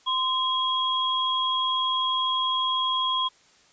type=tone pair together; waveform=sine; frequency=1035 / 3296 Hz; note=C6 / G#7; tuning=-19 / -14 cents; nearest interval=octave + minor sixth; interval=2005 cents; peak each=-25 dBFS; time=0.06-3.29 s; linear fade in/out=20 ms; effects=white hiss -58 dBFS RMS until 3.72 s + resampled to 16000 Hz